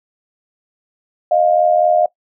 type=tone pair together; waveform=sine; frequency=620.7 / 705 Hz; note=D#5 / F5; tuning=-4 / +16 cents; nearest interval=major second; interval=220 cents; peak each=-13 dBFS; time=1.31-2.06 s; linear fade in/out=5 ms; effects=noise-tail reverb RT60 0.1 s tail -19 dB re dry